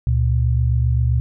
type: tone pair together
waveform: sine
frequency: 71.3 / 118.95 Hz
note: C#2 / A#2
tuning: +49 / +35 cents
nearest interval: major sixth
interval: 886 cents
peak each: -17 dBFS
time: 0.07-1.2 s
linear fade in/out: 0 ms
effects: none